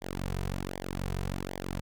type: tone with flanger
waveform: sawtooth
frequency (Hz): 46.25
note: F#1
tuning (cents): 0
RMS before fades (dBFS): -35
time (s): 0.01-1.81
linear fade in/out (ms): 20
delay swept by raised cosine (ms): 0.73 to 3.63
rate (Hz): 1.3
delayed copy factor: -0.95
effects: none